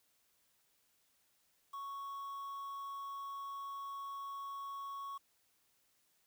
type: tone with quantisation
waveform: triangle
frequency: 1108.7 Hz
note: C#6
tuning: in tune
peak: -40 dBFS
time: 1.73-5.18 s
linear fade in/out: 10 ms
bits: 10
effects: white hiss -75 dBFS RMS until 6.26 s